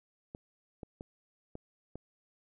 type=clicks; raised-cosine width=2 ms; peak=-29 dBFS; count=5; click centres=0.349 / 0.832 / 1.009 / 1.554 / 1.956 s; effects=none